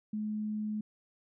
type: tone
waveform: sine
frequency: 213 Hz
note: G#3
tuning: 44 cents sharp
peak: -32 dBFS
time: 0.13-0.81 s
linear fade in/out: 5 ms
effects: none